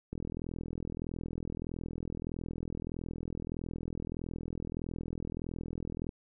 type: click train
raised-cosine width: 3 ms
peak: -25 dBFS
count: 249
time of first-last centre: 0.13-6.092 s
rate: 41.6 Hz
effects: none